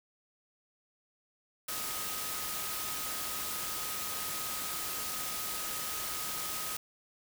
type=tone in noise; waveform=sine; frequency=1259 Hz; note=D#6; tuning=20 cents sharp; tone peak=-45 dBFS; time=1.68-6.77 s; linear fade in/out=5 ms; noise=white; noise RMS=-37 dBFS; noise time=1.68-6.77 s; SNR=-11 dB; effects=none